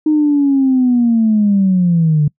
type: linear sweep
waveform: sine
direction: down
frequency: 310 to 145 Hz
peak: -8 dBFS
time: 0.06-2.28 s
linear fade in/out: 5 ms
effects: noise-tail reverb RT60 0.1 s tail -26 dB re dry + tanh soft clip ceiling -4 dBFS